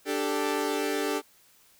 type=chord; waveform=sawtooth; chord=D suspended fourth; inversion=none; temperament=equal; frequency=293.7 / 392 / 440 Hz; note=D4 / G4 / A4; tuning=0 / 0 / 0 cents; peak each=-27 dBFS; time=0.05-1.22 s; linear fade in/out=50 ms; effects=white hiss -60 dBFS RMS until 1.79 s